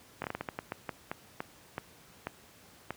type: slowing click train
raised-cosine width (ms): 0.5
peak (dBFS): -19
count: 15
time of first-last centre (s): 0.22-2.906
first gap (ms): 21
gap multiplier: 1.3
effects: pink hiss -57 dBFS RMS until 2.96 s + high-pass 80 Hz 12 dB/octave